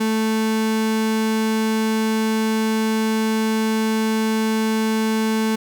35% pulse tone, 220 Hz, A3, in tune, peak -16 dBFS, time 0-5.56 s, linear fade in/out 10 ms, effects none

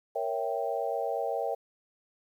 sine chord, A# diminished seventh, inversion none, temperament equal, 466.2 / 554.4 / 659.3 / 784 Hz, A#4 / C#5 / E5 / G5, 0 / 0 / 0 / 0 cents, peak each -34 dBFS, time 0.15-1.55 s, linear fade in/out 10 ms, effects 10-bit

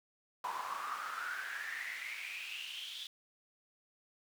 brown noise with high-pass filter sweep, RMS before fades -42 dBFS, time 0.44-3.07 s, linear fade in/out 2 ms, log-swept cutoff 950 to 3500 Hz, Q 7.5, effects none

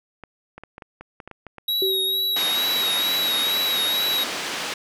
clicks, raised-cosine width 0.5 ms, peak -23 dBFS, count 11, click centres 0.237 / 0.58 / 0.636 / 0.781 / 0.822 / 1.01 / 1.202 / 1.276 / 1.313 / 1.467 / 1.583 s
square tone with vibrato, 3833 Hz, A#7, 47 cents sharp, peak -21 dBFS, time 1.68-4.24 s, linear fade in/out 5 ms, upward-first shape sine, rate 2.2 Hz, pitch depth 38 cents each way
sine tone with exponential decay, 383.5 Hz, G4, 38 cents flat, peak -20 dBFS, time 1.82-2.61 s, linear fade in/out 2 ms, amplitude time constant 170 ms
white band-pass noise, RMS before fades -29 dBFS, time 2.36-4.74 s, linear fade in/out 5 ms, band 210 to 4100 Hz, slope 12 dB/octave
effects none

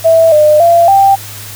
sine tone with pitch steps, 655 / 605 / 682 / 786 Hz, E5 / D#5 / F5 / G5, -11 / -49 / -41 / +4 cents, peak -3 dBFS, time 0.04-1.16 s, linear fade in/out 20 ms, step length 280 ms, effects added 103 Hz sine -30 dBFS peak until 1.55 s + white hiss -28 dBFS RMS until 1.55 s

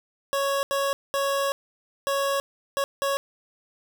25% pulse tone bursts at uneven times, 554.4 Hz, C#5, in tune, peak -19 dBFS, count 6, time 0.33-0.63 / 0.71-0.93 / 1.14-1.52 / 2.07-2.4 / 2.77-2.84 / 3.02-3.17 s, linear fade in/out 0 ms, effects none

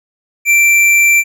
sine tone with hard clipping, 2349 Hz, D7, in tune, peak -8 dBFS, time 0.45-1.24 s, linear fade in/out 50 ms, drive 11 dB, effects none

